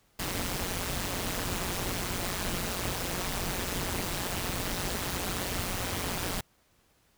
pink noise with amplitude modulation, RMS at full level -29 dBFS, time 0.19-6.41 s, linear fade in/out 5 ms, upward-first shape sine, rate 181 Hz, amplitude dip 85%, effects pink hiss -67 dBFS RMS until 7.17 s

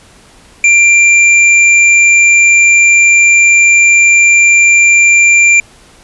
square tone, 2371 Hz, D7, 16 cents sharp, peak -4 dBFS, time 0.64-5.6 s, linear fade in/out 2 ms, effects pink hiss -41 dBFS RMS until 6.03 s + resampled to 24000 Hz

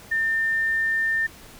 sine tone, 1800 Hz, A6, 39 cents sharp, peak -20 dBFS, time 0.11-1.27 s, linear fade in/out 10 ms, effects pink hiss -46 dBFS RMS until 1.59 s

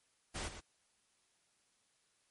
pink noise with echo, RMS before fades -41 dBFS, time 0.34-0.49 s, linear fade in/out 20 ms, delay 120 ms, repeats 1, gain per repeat -9 dB, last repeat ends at 0.61 s, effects white hiss -75 dBFS RMS until 2.3 s + MP3 48 kbps

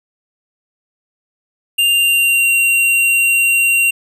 square tone with pitch glide, 2794 to 2756 Hz, F7 to F7, 0 to -24 cents, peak -11 dBFS, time 1.78-3.91 s, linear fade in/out 10 ms, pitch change -24 cents, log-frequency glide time 1.9-2.5 s, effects none

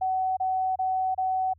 sine tone bursts, 752 Hz, F#5, 28 cents sharp, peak -23 dBFS, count 4, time 0.01-1.537 s, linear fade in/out 10 ms, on 360 ms, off 29 ms, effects added 81 Hz sine -55 dBFS peak until 1.58 s

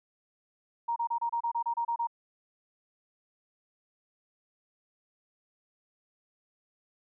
sine tone bursts, 936 Hz, A#5, 7 cents sharp, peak -27 dBFS, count 11, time 0.88-2.072 s, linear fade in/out 10 ms, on 82 ms, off 29 ms, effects none

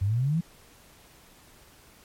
sine exponential sweep, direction up, 92.5 to 174.61 Hz, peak -22 dBFS, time 0.01-0.41 s, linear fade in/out 10 ms, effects pink hiss -55 dBFS RMS until 2.04 s + MP3 64 kbps

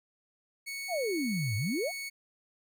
sawtooth tone, 2217 Hz, C#7, in tune, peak -33 dBFS, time 0.66-2.1 s, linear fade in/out 20 ms
sine exponential two-way sweep, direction down then up, 788 to 98.3 to 788 Hz, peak -29 dBFS, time 0.88-1.92 s, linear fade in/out 50 ms, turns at 1.56 s
effects none

